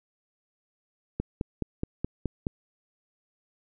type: click train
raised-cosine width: 3 ms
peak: -15 dBFS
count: 7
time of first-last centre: 1.2-2.468 s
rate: 4.73 Hz
effects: none